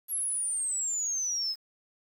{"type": "exponential sweep", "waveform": "sine", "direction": "down", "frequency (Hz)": [11480, 5070], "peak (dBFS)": -28, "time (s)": [0.08, 1.56], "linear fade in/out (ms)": 50, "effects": ["9-bit"]}